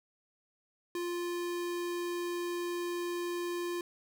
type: tone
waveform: square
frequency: 349.2 Hz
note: F4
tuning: in tune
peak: -34 dBFS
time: 0.95-3.81 s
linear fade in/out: 2 ms
effects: none